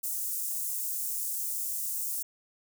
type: high-pass noise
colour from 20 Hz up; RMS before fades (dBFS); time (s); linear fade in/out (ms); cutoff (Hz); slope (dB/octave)
white; -33; 0.03-2.23; 10; 7200; 24
effects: none